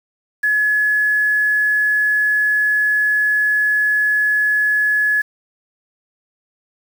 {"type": "tone with quantisation", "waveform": "sine", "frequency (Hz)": 1700, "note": "G#6", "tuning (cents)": 40, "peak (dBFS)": -13, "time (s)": [0.43, 5.22], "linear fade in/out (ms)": 10, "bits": 6, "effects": []}